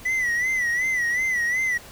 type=tone with vibrato; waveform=triangle; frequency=1975.5 Hz; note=B6; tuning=in tune; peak=-19 dBFS; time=0.05-1.78 s; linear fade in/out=10 ms; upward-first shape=sine; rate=2.7 Hz; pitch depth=91 cents each way; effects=pink hiss -44 dBFS RMS until 1.91 s